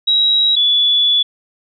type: tone pair in turn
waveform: sine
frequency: 3852 / 3432 Hz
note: B7 / A7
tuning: -44 / -44 cents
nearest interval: major second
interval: 200 cents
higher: first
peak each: -10 dBFS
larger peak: neither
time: 0.07-0.56 / 0.56-1.23 s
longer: second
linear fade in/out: 10 ms
effects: none